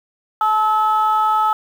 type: tone pair together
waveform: sine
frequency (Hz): 864 / 1294.5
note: A5 / E6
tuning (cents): -32 / -32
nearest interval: perfect fifth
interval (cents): 700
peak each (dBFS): -15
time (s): 0.41-1.53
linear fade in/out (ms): 2
effects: tanh soft clip ceiling -8 dBFS + 7-bit